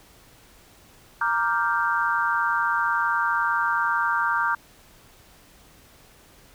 sine chord, G minor seventh, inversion first, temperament equal, 932.3 / 1174.7 / 1396.9 / 1568 Hz, Bb5 / D6 / F6 / G6, 0 / 0 / 0 / 0 cents, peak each -26 dBFS, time 1.21-4.55 s, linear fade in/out 5 ms, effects pink hiss -53 dBFS RMS until 6.54 s

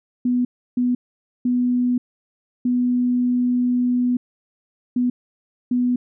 sine tone bursts at uneven times, 246.9 Hz, B3, in tune, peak -16 dBFS, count 6, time 0.25-0.45 / 0.77-0.95 / 1.45-1.98 / 2.65-4.17 / 4.96-5.1 / 5.71-5.96 s, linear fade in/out 5 ms, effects none

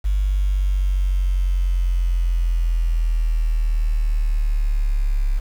sine linear sweep, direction down, 49.35 to 34.37 Hz, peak -15 dBFS, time 0.04-5.4 s, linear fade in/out 20 ms, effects tanh soft clip ceiling -11 dBFS + 7-bit

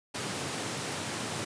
pink high-pass noise, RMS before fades -35 dBFS, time 0.14-1.45 s, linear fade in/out 10 ms, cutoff 100 Hz, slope 48 dB/octave, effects resampled to 22050 Hz

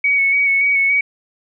sine tone with vibrato, 2233 Hz, C#7, 12 cents sharp, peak -12 dBFS, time 0.04-1.01 s, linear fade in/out 5 ms, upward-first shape square, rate 3.5 Hz, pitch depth 20 cents each way, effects none

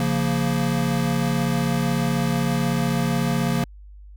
square chord, Bb minor, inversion first, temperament equal, 138.59 / 174.61 / 233.1 Hz, Db3 / F3 / Bb3, 0 / 0 / 0 cents, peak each -25 dBFS, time 0-3.64 s, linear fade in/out 2 ms, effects added 50 Hz sine -40 dBFS peak until 4.16 s

